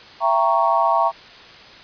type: chord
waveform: sine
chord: E diminished seventh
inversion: none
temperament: equal with one note detuned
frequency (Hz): 670.4 / 784 / 932.3 / 1108.7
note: E5 / G5 / Bb5 / Db6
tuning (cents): +29 / 0 / 0 / 0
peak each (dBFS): -20 / -22 / -19 / -20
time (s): 0.2-1.12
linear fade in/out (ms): 50
effects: white hiss -42 dBFS RMS until 1.83 s + resampled to 11025 Hz